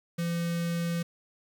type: tone with notch filter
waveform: square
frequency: 170 Hz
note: F3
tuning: 46 cents flat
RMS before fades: -30 dBFS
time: 0.18-1.03 s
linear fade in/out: 10 ms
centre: 840 Hz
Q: 1.7
effects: 9-bit